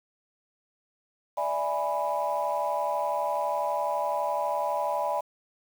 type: chord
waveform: sine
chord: E dominant seventh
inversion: third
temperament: equal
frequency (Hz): 587.3 / 659.3 / 830.6 / 987.8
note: D5 / E5 / G#5 / B5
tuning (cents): 0 / 0 / 0 / 0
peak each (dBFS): -30 / -32 / -30 / -30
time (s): 1.37-5.21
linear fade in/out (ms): 10
effects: tanh soft clip ceiling -17 dBFS + 8-bit